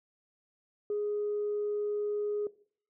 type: tone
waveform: sine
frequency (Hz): 415.6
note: G#4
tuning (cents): +1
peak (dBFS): -28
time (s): 0.9-2.47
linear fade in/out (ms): 2
effects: noise-tail reverb RT60 0.5 s tail -19 dB re dry + tanh soft clip ceiling -25 dBFS